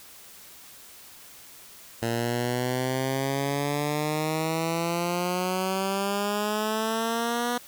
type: exponential sweep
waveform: 10% pulse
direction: up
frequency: 115 to 244.1 Hz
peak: -17 dBFS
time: 2.02-7.58 s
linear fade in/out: 5 ms
effects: white hiss -48 dBFS RMS until 7.67 s